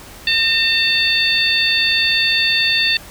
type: harmonic tone with a mistuned harmonic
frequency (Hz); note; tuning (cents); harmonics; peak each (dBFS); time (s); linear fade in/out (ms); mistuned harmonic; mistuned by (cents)
895; A5; +29; 2 / 3 / 4 / 5; -20 / -18 / -18 / -19; 0.27-2.97; 2; 2; +33
effects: pink hiss -38 dBFS RMS until 3.1 s